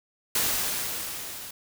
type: noise with level ramp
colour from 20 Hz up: white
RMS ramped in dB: -24 to -40 dBFS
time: 0.35-1.51 s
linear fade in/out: 5 ms
effects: none